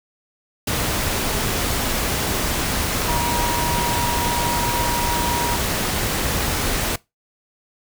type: tone in noise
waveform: sine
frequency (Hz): 954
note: A#5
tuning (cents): +40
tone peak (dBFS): -22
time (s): 3.08-5.56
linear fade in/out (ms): 5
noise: pink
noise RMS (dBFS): -22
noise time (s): 0.67-6.96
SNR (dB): -3
effects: noise-tail reverb RT60 0.2 s tail -21 dB re dry